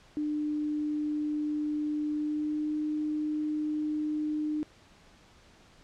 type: tone with pitch glide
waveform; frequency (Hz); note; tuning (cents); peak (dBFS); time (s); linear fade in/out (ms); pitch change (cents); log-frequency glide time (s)
sine; 300 to 303.7; D4 to D#4; +37 to -42; -28; 0.17-4.63; 0; +21; 2.12-2.75
effects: pink hiss -58 dBFS RMS until 5.83 s + low-pass 6000 Hz 12 dB/octave